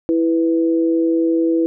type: tone pair together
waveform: sine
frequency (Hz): 329.6 / 493.9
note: E4 / B4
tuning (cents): 0 / 0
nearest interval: perfect fifth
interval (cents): 700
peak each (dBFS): -14 / -21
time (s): 0.09-1.66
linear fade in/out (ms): 0
effects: none